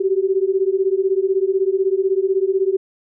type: beating tone pair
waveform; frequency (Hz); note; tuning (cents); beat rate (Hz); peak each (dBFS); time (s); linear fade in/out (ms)
sine; 375.9 / 391.9; F#4 / G4; +27 / 0; 16; -18; 0-2.77; 10
effects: none